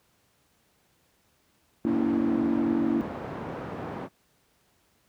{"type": "band-pass noise", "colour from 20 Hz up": "pink", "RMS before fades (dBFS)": -36, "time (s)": [1.84, 4.09], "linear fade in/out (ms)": 50, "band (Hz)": [120, 1100], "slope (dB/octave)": 12}
{"type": "chord", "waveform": "sine", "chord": "A# diminished", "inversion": "none", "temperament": "equal with one note detuned", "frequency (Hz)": [233.1, 284.2, 329.6], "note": ["A#3", "C#4", "E4"], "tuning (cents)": [0, 43, 0], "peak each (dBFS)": -27, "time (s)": [1.85, 3.01], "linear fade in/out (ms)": 0}
{"effects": ["pink hiss -67 dBFS RMS until 5.08 s", "high-pass 60 Hz 12 dB/octave"]}